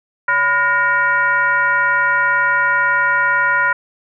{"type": "tone with frequency modulation", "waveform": "sine", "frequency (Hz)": 1428, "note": "F6", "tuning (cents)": 38, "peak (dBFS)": -12, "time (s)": [0.28, 3.73], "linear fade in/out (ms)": 5, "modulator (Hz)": 431, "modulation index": 1.1, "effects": []}